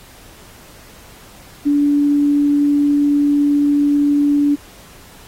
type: tone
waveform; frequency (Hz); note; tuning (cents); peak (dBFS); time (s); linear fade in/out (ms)
sine; 288.8; D4; -29; -11; 1.65-4.56; 20
effects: pink hiss -43 dBFS RMS until 5.27 s + AAC 48 kbps